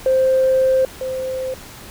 sine tone pair in turn, 523.3 / 519.7 Hz, C5 / C5, 0 / -12 cents, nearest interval unison, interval 12 cents, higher first, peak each -11 / -21 dBFS, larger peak first, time 0.06-0.85 / 1.01-1.54 s, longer first, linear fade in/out 2 ms, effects tanh soft clip ceiling -8 dBFS + pink hiss -38 dBFS RMS until 1.9 s

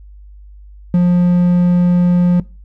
triangle tone, 176.9 Hz, F3, 23 cents sharp, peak -6 dBFS, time 0.94-2.4 s, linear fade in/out 2 ms, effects noise-tail reverb RT60 0.3 s tail -21 dB re dry + added 50 Hz sine -35 dBFS peak until 2.64 s

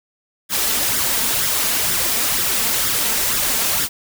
white noise with flanger, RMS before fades -19 dBFS, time 0.49-3.89 s, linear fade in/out 50 ms, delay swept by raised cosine 0.56 to 4.56 ms, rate 2.1 Hz, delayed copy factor +0.55, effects none

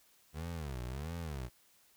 25% pulse tone with vibrato, 72 Hz, D2, 34 cents flat, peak -35 dBFS, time 0.33-1.5 s, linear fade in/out 50 ms, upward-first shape sine, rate 1.5 Hz, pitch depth 300 cents each way, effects white hiss -67 dBFS RMS until 1.96 s

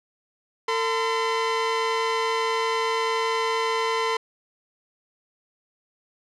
sawtooth tone pair together, 450.8 / 1022.3 Hz, A4 / C6, +42 / -41 cents, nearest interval octave + major second, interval 1417 cents, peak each -21 dBFS, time 0.68-4.17 s, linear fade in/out 5 ms, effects low-pass 5000 Hz 12 dB/octave

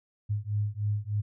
sine beating tone pair, 102.6 / 105.9 Hz, G#2 / G#2, -21 / +34 cents, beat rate 3.3 Hz, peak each -30 dBFS, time 0.29-1.22 s, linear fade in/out 20 ms, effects none

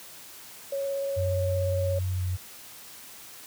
sine tone with vibrato, 553 Hz, C#5, 4 cents flat, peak -27 dBFS, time 0.72-1.99 s, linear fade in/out 5 ms, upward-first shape triangle, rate 17 Hz, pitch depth 14 cents each way
sine tone with pitch glide, 92.5 to 91.02 Hz, F#2 to F#2, 0 to -28 cents, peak -25 dBFS, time 1.16-2.37 s, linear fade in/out 20 ms, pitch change -28 cents, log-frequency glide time 2.09-2.23 s
effects white hiss -46 dBFS RMS until 3.46 s + high-pass 60 Hz 12 dB/octave

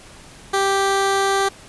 15% pulse tone, 392 Hz, G4, in tune, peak -10 dBFS, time 0.53-1.49 s, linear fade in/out 10 ms, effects pink hiss -43 dBFS RMS until 1.68 s + resampled to 24000 Hz

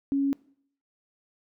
sine tone, 277.2 Hz, C#4, in tune, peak -22 dBFS, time 0.12-0.33 s, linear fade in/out 0 ms, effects noise-tail reverb RT60 0.6 s tail -22 dB re dry

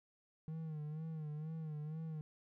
triangle tone with vibrato, 155.56 Hz, D#3, in tune, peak -39 dBFS, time 0.48-2.21 s, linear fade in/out 0 ms, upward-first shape sine, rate 2.1 Hz, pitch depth 68 cents each way, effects none

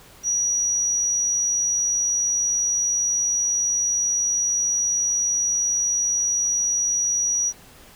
sine tone, 5800 Hz, F#8, 35 cents flat, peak -19 dBFS, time 0.23-7.53 s, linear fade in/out 50 ms, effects pink hiss -48 dBFS RMS until 7.95 s

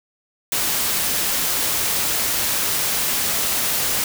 white noise, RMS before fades -21 dBFS, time 0.52-4.04 s, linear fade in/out 2 ms, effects none

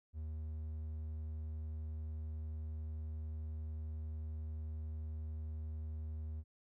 triangle tone, 77.8 Hz, D#2, in tune, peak -38 dBFS, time 0.13-6.44 s, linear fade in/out 50 ms, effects none

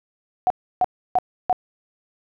sine tone bursts, 735 Hz, F#5, 12 cents flat, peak -14 dBFS, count 4, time 0.47-1.528 s, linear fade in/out 0 ms, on 32 ms, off 310 ms, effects none

